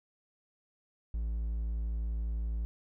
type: tone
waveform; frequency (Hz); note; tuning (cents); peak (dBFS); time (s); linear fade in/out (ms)
triangle; 55.9; A1; +28; -29; 1.14-2.65; 0
effects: none